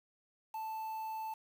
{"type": "tone with quantisation", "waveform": "triangle", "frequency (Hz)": 880, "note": "A5", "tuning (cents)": 0, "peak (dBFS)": -36, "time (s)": [0.54, 1.34], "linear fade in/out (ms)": 5, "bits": 9, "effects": []}